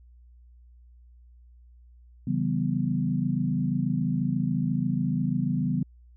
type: chord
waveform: sine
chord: C# half-diminished seventh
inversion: none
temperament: equal with one note detuned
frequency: 138.59 / 164.81 / 192.96 / 246.9 Hz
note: C#3 / E3 / G3 / B3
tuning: 0 / 0 / -27 / 0 cents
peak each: -29 dBFS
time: 2.27-5.83 s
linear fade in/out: 5 ms
effects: added 60 Hz sine -50 dBFS peak until 6.16 s